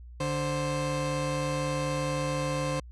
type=tone pair together; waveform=30% pulse; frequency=146.85 / 523.3 Hz; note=D3 / C5; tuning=0 / 0 cents; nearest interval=octave + minor seventh; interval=2200 cents; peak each=-28 dBFS; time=0.2-2.8 s; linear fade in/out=5 ms; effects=added 60 Hz sine -43 dBFS peak until 2.91 s + resampled to 24000 Hz